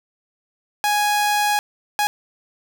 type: tone bursts at uneven times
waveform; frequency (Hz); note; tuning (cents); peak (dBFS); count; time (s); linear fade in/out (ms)
sawtooth; 830.6; G#5; 0; -13; 2; 0.84-1.59 / 1.99-2.07; 0
effects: none